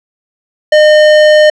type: tone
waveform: square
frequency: 609 Hz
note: D#5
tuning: 37 cents flat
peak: -3 dBFS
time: 0.72-1.5 s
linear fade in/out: 5 ms
effects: low-pass 4000 Hz 12 dB/octave